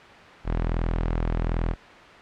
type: tone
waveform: sawtooth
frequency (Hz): 41.27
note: E1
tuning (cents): +3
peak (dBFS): -19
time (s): 0.44-1.76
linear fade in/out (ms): 50
effects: white hiss -44 dBFS RMS until 2.21 s + low-pass 2000 Hz 12 dB/octave